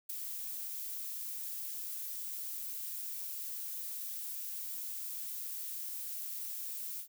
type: noise with ADSR envelope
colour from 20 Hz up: violet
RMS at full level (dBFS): -36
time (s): 0.09-7.08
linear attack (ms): 10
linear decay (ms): 8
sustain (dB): -5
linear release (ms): 94
effects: none